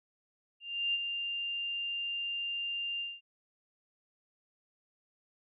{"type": "tone with ADSR envelope", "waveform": "sine", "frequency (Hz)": 2794, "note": "F7", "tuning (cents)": 0, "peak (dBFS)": -27, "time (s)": [0.6, 3.21], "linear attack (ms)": 340, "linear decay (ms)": 33, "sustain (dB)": -6, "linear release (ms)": 210, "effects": []}